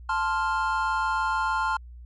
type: chord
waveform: triangle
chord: F major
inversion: first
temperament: equal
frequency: 880 / 1046.5 / 1396.9 Hz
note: A5 / C6 / F6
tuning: 0 / 0 / 0 cents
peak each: -26 dBFS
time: 0.09-1.77 s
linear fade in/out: 5 ms
effects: added 60 Hz sine -41 dBFS peak until 2.05 s + resampled to 24000 Hz